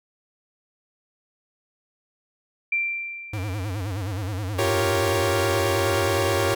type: tone with exponential decay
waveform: sine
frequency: 2358 Hz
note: D7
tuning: 6 cents sharp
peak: -19 dBFS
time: 2.72-4.01 s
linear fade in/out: 5 ms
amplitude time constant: 280 ms
type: tone with vibrato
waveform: square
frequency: 98.6 Hz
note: G2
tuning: 11 cents sharp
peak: -27 dBFS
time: 3.33-6.54 s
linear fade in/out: 5 ms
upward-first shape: sine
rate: 9.5 Hz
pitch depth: 170 cents each way
type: chord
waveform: sawtooth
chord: G half-diminished seventh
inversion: third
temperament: equal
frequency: 349.2 / 392 / 466.2 / 554.4 Hz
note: F4 / G4 / Bb4 / Db5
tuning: 0 / 0 / 0 / 0 cents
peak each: -24 / -22 / -25 / -21 dBFS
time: 4.58-6.55 s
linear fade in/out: 10 ms
effects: none